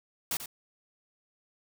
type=noise with echo; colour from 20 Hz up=white; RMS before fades=-31 dBFS; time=0.31-0.37 s; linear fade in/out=2 ms; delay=89 ms; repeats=1; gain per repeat=-10 dB; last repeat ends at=0.459 s; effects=none